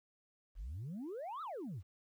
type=exponential two-way sweep; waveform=sine; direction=up then down; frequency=38.89 to 1349 to 77.5 Hz; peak=-39 dBFS; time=0.55-1.83 s; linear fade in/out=50 ms; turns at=1.42 s; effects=tanh soft clip ceiling -39 dBFS + 12-bit